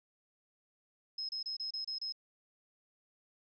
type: tone bursts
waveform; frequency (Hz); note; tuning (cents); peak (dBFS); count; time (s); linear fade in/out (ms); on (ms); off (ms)
sine; 5140; E8; -45; -36; 7; 1.18-2.124; 5; 110; 29
effects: none